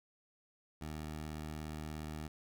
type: tone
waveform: 15% pulse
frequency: 77 Hz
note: D#2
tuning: 17 cents flat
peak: -35 dBFS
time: 0.81-2.28 s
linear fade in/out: 5 ms
effects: none